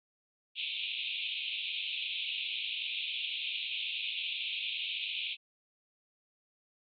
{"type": "band-pass noise", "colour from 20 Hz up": "pink", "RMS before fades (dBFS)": -37, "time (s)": [0.55, 5.37], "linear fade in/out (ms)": 50, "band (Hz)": [2400, 3800], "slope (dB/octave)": 96, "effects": []}